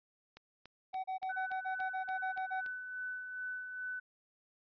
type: click train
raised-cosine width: 0.2 ms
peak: -34 dBFS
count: 9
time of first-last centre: 0.37-2.662 s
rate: 3.49 Hz
type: tone bursts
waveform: triangle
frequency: 755 Hz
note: F#5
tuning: 35 cents sharp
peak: -33 dBFS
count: 12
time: 0.93-2.613 s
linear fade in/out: 20 ms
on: 110 ms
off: 33 ms
type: tone with tremolo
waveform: sine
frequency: 1500 Hz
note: F#6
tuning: 23 cents sharp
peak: -37 dBFS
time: 1.29-4 s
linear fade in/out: 10 ms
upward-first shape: sine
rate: 2.4 Hz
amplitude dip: 45%
effects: resampled to 11025 Hz